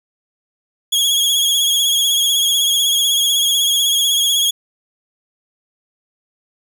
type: tone with vibrato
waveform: sawtooth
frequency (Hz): 3313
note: G#7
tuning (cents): -5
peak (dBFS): -10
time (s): 0.92-4.51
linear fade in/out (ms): 10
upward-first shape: sine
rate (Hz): 16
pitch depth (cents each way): 44
effects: none